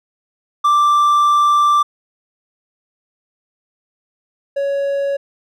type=tone pair in turn; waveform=triangle; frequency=1176 / 558.2 Hz; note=D6 / C#5; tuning=+2 / +12 cents; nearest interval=octave + minor second; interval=1290 cents; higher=first; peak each=-8 / -14 dBFS; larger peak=first; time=0.64-1.83 / 4.56-5.17 s; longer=first; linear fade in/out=10 ms; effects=none